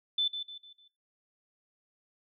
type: tone with echo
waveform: sine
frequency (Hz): 3520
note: A7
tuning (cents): 0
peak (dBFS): -25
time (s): 0.18-0.28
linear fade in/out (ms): 5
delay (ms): 150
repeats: 4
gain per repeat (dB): -8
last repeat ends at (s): 0.88
effects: noise-tail reverb RT60 0.3 s tail -23 dB re dry